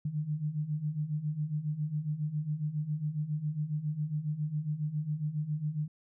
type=beating tone pair; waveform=sine; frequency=146.83 / 154.13 Hz; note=D3 / D#3; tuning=0 / -16 cents; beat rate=7.3 Hz; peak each=-36 / -32 dBFS; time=0.05-5.88 s; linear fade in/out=5 ms; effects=none